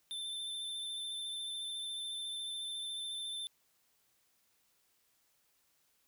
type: tone with vibrato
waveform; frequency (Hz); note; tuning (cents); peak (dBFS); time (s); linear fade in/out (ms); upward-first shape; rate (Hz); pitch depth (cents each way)
square; 3551; A7; +15; -39; 0.11-3.47; 0; sine; 14; 19
effects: white hiss -74 dBFS RMS until 6.07 s